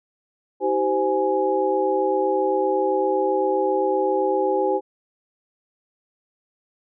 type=tone cluster; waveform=sine; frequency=319.2 / 386.9 / 517 / 834 Hz; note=D#4 / G4 / C5 / G#5; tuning=+44 / -23 / -21 / +7 cents; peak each=-28 / -22 / -23 / -24 dBFS; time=0.6-4.81 s; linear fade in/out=50 ms; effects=none